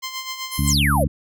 10% pulse tone with tremolo, 1045 Hz, C6, 2 cents flat, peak -17 dBFS, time 0.02-0.74 s, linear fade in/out 20 ms, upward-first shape sine, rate 7.9 Hz, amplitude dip 60%
white band-pass noise, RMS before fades -33 dBFS, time 0.51-1.04 s, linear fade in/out 20 ms, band 10000 to 12000 Hz, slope 96 dB/octave
harmonic tone, 71.8 Hz, D2, 39 cents flat, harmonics 1 / 2 / 3 / 4, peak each -21 / -21 / -25 / -28 dBFS, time 0.58-1.08 s, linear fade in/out 10 ms
sine exponential sweep, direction down, 8670 to 466.2 Hz, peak -18 dBFS, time 0.67-1.05 s, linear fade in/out 10 ms
effects none

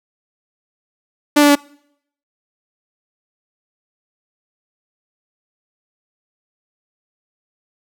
sawtooth tone with pitch steps, 293.7 / 290.3 / 287 Hz, D4 / D4 / D4, 0 / -20 / -40 cents, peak -4 dBFS, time 1.36-1.555 s, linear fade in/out 10 ms, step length 65 ms, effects noise-tail reverb RT60 0.7 s tail -25 dB re dry

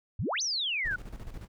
sine exponential two-way sweep, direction up then down, 75.2 to 6300 to 1424 Hz, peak -28 dBFS, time 0.19-0.96 s, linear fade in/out 5 ms, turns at 0.42 s
brown noise with tremolo, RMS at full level -39 dBFS, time 0.84-1.48 s, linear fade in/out 20 ms, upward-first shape square, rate 14 Hz, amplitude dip 60%
effects none

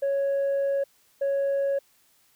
sine tone pair in turn, 554.4 / 554.4 Hz, C#5 / C#5, 0 / 0 cents, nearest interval unison, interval 0 cents, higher neither, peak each -20 dBFS, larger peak neither, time 0.02-0.84 / 1.21-1.79 s, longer first, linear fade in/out 10 ms, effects tanh soft clip ceiling -21 dBFS + white hiss -63 dBFS RMS until 2.35 s

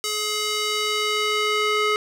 square tone with band-pass filter sweep, 423.4 Hz, G#4, 33 cents sharp, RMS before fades -23 dBFS, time 0.04-1.96 s, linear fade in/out 0 ms, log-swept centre 6000 to 1900 Hz, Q 0.83, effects none

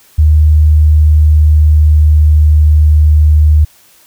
sine tone with pitch glide, 76.6 to 76.07 Hz, D#2 to D#2, -27 to -39 cents, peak -3 dBFS, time 0.18-3.65 s, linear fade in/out 10 ms, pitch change -12 cents, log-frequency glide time 0.45-2.54 s, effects white hiss -45 dBFS RMS until 4.06 s

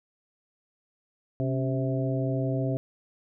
harmonic tone with a mistuned harmonic, 130.9 Hz, C3, 1 cent sharp, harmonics 1 / 2 / 3 / 4 / 5, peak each -27 / -31 / -35 / -36 / -34 dBFS, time 1.4-2.77 s, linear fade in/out 0 ms, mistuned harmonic 2, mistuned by +82 cents, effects none

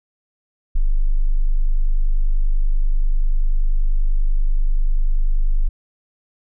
sine tone, 25.15 Hz, G0, 45 cents sharp, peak -12 dBFS, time 0.75-5.69 s, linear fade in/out 10 ms, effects none

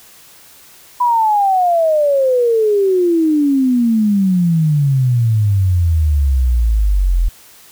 sine exponential sweep, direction down, 994 to 41 Hz, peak -10 dBFS, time 1-7.29 s, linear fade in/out 10 ms, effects white hiss -43 dBFS RMS until 7.71 s

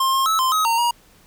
square tone with pitch steps, 1060 / 1069 / 1302 / 1041 / 1268 / 920 / 951 Hz, C6 / C6 / E6 / C6 / D#6 / A#5 / A#5, +22 / +37 / -22 / -9 / +32 / -23 / +34 cents, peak -17 dBFS, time 0-0.91 s, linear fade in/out 5 ms, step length 130 ms, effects pink hiss -53 dBFS RMS until 1.26 s

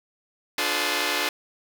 5% pulse chord, D diminished seventh, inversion none, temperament just, 293.7 / 352.4 / 422.9 / 507.5 Hz, D4 / F4 / Ab4 / Cb5, 0 / +16 / +31 / +47 cents, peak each -18 dBFS, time 0.58-1.29 s, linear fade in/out 2 ms, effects none

